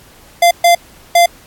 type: tone bursts at uneven times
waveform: square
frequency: 691 Hz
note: F5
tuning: 19 cents flat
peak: -6 dBFS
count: 3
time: 0.42-0.51 / 0.64-0.75 / 1.15-1.26 s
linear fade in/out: 5 ms
effects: pink hiss -43 dBFS RMS until 1.46 s + AAC 64 kbps